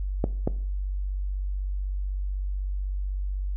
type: clicks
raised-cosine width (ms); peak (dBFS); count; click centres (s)
2; -10; 2; 0.241 / 0.475
effects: noise-tail reverb RT60 0.5 s tail -18 dB re dry + added 48 Hz sine -26 dBFS peak until 3.56 s